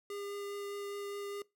square tone with vibrato, 404.3 Hz, G#4, 46 cents flat, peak -40 dBFS, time 0.1-1.42 s, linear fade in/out 2 ms, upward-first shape triangle, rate 4.9 Hz, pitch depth 9 cents each way, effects noise-tail reverb RT60 0.2 s tail -20 dB re dry

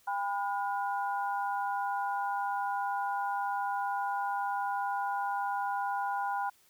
sine tone cluster, 802 / 997 / 1435 Hz, G5 / B5 / F6, +39 / +16 / +47 cents, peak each -32 / -35 / -38 dBFS, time 0.07-6.5 s, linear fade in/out 10 ms, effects white hiss -65 dBFS RMS until 6.69 s

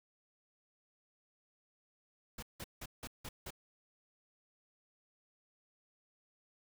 pink noise bursts, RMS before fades -45 dBFS, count 6, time 2.38-3.506 s, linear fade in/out 5 ms, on 46 ms, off 170 ms, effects none

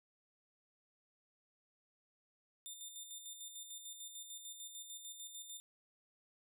15% pulse tone with tremolo, 3600 Hz, A7, 39 cents sharp, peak -39 dBFS, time 2.66-5.6 s, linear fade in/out 0 ms, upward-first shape square, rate 6.7 Hz, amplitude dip 50%, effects none

